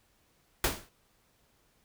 pink noise with exponential decay, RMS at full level -24 dBFS, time 0.64-0.89 s, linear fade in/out 2 ms, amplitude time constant 54 ms, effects pink hiss -69 dBFS RMS until 1.84 s

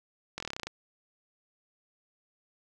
slowing click train, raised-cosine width 0.2 ms, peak -18 dBFS, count 11, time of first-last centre 0.38-0.67 s, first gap 22 ms, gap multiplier 1.06, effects none

